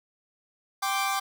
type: chord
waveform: sawtooth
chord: G suspended fourth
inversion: none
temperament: equal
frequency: 784 / 1046.5 / 1174.7 Hz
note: G5 / C6 / D6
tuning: 0 / 0 / 0 cents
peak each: -25 / -31 / -25 dBFS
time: 0.82-1.2 s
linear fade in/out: 10 ms
effects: none